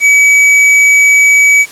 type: tone with hard clipping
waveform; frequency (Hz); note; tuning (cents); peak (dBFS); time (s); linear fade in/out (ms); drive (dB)
sine; 2279; C#7; +47; -5; 0-1.66; 50; 8
effects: white hiss -33 dBFS RMS until 1.71 s + low-pass 11000 Hz 12 dB/octave